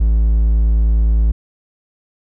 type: tone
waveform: triangle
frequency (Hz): 54.8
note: A1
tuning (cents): -6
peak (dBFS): -8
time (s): 0-1.32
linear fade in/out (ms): 10
effects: none